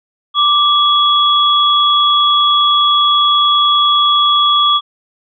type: tone pair together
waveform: sine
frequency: 1174.7 / 3355 Hz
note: D6 / G#7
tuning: 0 / +17 cents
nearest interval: octave + tritone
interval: 1817 cents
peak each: -11 dBFS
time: 0.34-4.81 s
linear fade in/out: 50 ms
effects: none